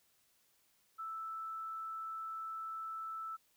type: tone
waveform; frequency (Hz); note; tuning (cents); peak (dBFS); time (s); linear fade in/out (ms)
sine; 1318.5; E6; 0; -40; 0.98-3.37; 20
effects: white hiss -73 dBFS RMS until 3.56 s